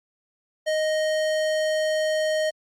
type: tone with hard clipping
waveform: sine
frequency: 622.3 Hz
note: D#5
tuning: in tune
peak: -23 dBFS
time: 0.66-2.51 s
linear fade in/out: 20 ms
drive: 18 dB
effects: Opus 48 kbps